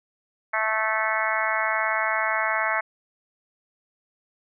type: harmonic tone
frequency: 218.7 Hz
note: A3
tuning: 10 cents flat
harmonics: 3 / 4 / 5 / 6 / 7 / 8 / 9 / 10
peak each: -30 / -30 / -30 / -30 / -30 / -30 / -30 / -30 dBFS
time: 0.53-2.81 s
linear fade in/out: 10 ms
effects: none